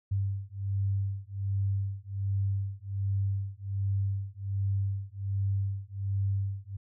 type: beating tone pair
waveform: sine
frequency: 97.8 / 99.1 Hz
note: G2 / G2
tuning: -4 / +19 cents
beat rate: 1.3 Hz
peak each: -31 dBFS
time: 0.11-6.77 s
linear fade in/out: 10 ms
effects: none

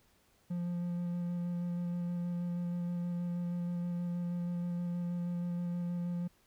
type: tone with vibrato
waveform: triangle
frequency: 174.61 Hz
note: F3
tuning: in tune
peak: -31 dBFS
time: 0.5-6.28 s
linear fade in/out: 10 ms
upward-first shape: square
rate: 6.3 Hz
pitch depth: 9 cents each way
effects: pink hiss -69 dBFS RMS until 6.46 s

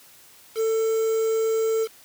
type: tone with quantisation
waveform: triangle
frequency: 445.4 Hz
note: A4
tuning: 21 cents sharp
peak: -18 dBFS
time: 0.55-1.88 s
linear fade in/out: 50 ms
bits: 6
effects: white hiss -51 dBFS RMS until 2.04 s + high-pass 60 Hz 12 dB/octave

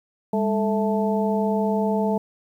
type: harmonic tone with a mistuned harmonic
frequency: 219.3 Hz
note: A3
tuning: 6 cents flat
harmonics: 1 / 2 / 3 / 4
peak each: -22 / -25 / -27 / -28 dBFS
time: 0.33-2.18 s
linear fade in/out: 5 ms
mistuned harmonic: 1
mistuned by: -130 cents
effects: 9-bit

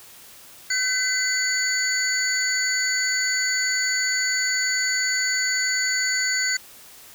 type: tone cluster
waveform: sine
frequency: 1524 / 2019 / 4515 / 6910 Hz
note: G6 / B6 / C#8 / A8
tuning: -49 / +38 / +31 / -32 cents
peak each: -26 dBFS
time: 0.7-6.57 s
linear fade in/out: 5 ms
effects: white hiss -46 dBFS RMS until 7.14 s

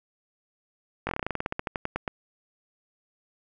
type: slowing click train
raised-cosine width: 0.5 ms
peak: -13 dBFS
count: 19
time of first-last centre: 1.07-2.078 s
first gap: 20 ms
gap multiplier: 1.11
effects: none

